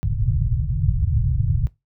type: low-pass noise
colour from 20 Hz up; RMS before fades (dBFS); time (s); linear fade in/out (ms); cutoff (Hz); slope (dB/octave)
white; -20; 0.03-1.67; 0; 150; 96
effects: noise-tail reverb RT60 0.2 s tail -20 dB re dry